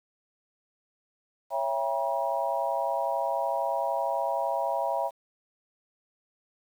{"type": "chord", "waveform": "sine", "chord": "C# diminished seventh", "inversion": "none", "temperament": "just", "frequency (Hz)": [554.4, 665.2, 798.3, 957.9], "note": ["C#5", "E5", "G5", "Bb5"], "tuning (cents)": [0, 16, 31, 47], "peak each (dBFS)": [-32, -30, -32, -31], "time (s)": [1.5, 5.11], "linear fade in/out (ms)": 50, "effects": ["9-bit"]}